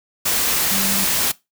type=tone in noise; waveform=sine; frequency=196 Hz; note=G3; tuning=in tune; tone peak=-26 dBFS; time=0.71-1.05 s; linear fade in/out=10 ms; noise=white; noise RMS=-19 dBFS; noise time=0.25-1.32 s; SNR=-10 dB; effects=noise-tail reverb RT60 0.2 s tail -20 dB re dry